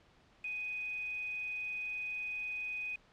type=tone with quantisation; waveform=sine; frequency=2496 Hz; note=D#7; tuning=5 cents sharp; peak=-36 dBFS; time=0.44-2.96 s; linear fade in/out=5 ms; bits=8; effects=pink hiss -65 dBFS RMS until 3.12 s + low-pass 4000 Hz 12 dB/octave